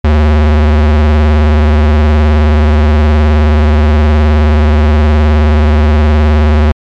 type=tone with vibrato; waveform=square; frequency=75.5 Hz; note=D2; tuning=48 cents sharp; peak=-5 dBFS; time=0.04-6.72 s; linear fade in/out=5 ms; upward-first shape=sine; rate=19 Hz; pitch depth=72 cents each way; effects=low-pass 3000 Hz 12 dB/octave + MP3 96 kbps